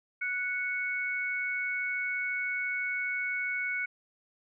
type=tone pair together; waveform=sine; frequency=1477.6 / 2217 Hz; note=F#6 / C#7; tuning=-3 / 0 cents; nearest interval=perfect fifth; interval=703 cents; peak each=-34 / -31 dBFS; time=0.21-3.86 s; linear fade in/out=10 ms; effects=none